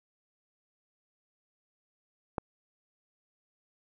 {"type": "click", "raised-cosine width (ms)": 1, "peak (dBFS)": -16, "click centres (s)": 2.382, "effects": []}